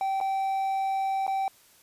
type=tone with dropouts; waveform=triangle; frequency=775 Hz; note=G5; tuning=20 cents flat; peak=-23 dBFS; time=0.01-1.48 s; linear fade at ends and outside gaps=1 ms; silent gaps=0.203-0.211 / 1.267-1.278 s; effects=white hiss -58 dBFS RMS until 1.82 s + resampled to 32000 Hz